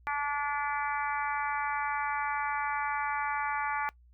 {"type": "harmonic tone", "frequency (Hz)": 289, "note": "D4", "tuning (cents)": -28, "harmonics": [3, 4, 5, 6, 7, 8], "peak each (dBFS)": [-33, -35, -37, -39, -40, -41], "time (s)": [0.07, 3.89], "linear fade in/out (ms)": 0, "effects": ["noise-tail reverb RT60 0.1 s tail -22 dB re dry", "added 60 Hz sine -56 dBFS peak until 4.13 s"]}